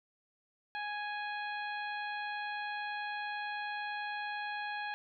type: harmonic tone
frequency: 831 Hz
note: G#5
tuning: 1 cent sharp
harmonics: 1 / 2 / 3 / 4 / 5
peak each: -39 / -40 / -45 / -50 / -52 dBFS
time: 0.75-4.94 s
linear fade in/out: 0 ms
effects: none